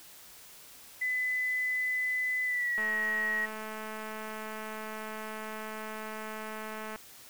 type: tone with pitch glide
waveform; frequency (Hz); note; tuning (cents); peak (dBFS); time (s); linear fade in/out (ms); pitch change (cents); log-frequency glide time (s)
sine; 2007 to 1898.7; B6 to A#6; +27 to +31; -28; 1.01-3.46; 10; -96; 2.45-2.83
type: click train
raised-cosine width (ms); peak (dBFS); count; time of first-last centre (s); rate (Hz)
0.5; -26; 908; 2.78-6.96; 217
effects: white hiss -52 dBFS RMS until 7.29 s